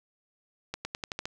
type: accelerating click train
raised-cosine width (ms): 0.2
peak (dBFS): -16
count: 7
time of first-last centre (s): 0.74-1.255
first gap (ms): 110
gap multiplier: 0.9
effects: none